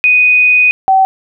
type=tone pair in turn; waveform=sine; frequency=2489 / 766.1 Hz; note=D#7 / G5; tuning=0 / -40 cents; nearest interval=octave + minor sixth; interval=2040 cents; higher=first; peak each=-5 dBFS; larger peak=neither; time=0.04-0.71 / 0.88-1.05 s; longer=first; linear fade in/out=0 ms; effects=none